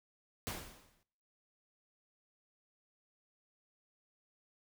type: noise with exponential decay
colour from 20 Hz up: pink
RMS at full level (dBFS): -38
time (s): 0.47-1.03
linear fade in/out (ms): 0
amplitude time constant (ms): 120
effects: noise-tail reverb RT60 0.8 s tail -24 dB re dry